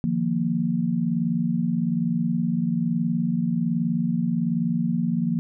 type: chord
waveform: sine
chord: Eb suspended second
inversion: none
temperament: equal with one note detuned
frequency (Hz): 153.42 / 174.61 / 233.1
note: Eb3 / F3 / Bb3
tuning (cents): -24 / 0 / 0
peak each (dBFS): -29 / -24 / -24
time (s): 0.04-5.39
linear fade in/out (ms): 0
effects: none